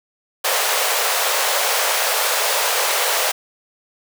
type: high-pass noise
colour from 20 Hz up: pink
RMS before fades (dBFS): -19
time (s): 0.44-3.32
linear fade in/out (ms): 10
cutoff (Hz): 470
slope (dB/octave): 48
effects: none